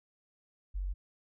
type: tone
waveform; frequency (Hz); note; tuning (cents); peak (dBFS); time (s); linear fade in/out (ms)
sine; 47.04; F#1; +29; -32; 0.74-0.94; 20
effects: none